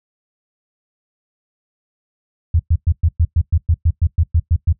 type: tone bursts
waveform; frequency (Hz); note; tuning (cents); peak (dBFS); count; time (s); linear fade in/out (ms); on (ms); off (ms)
sine; 82.3; E2; -2; -10; 14; 2.54-4.726; 5; 54; 110
effects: noise-tail reverb RT60 0.1 s tail -19 dB re dry